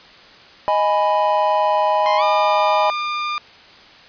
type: chord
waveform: triangle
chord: G# minor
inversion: second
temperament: equal with one note detuned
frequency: 622.3 / 830.6 / 991.8 Hz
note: D#5 / G#5 / B5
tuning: 0 / 0 / +7 cents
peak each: -17 dBFS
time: 0.68-2.9 s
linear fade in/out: 0 ms
type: tone with pitch glide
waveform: sawtooth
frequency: 1046.5 to 1202.1 Hz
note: C6 to D6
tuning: 0 to +40 cents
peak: -17 dBFS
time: 2.06-3.38 s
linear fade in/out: 0 ms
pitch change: +240 cents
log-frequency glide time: 2.17-2.23 s
effects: white hiss -44 dBFS RMS until 4.08 s + resampled to 11025 Hz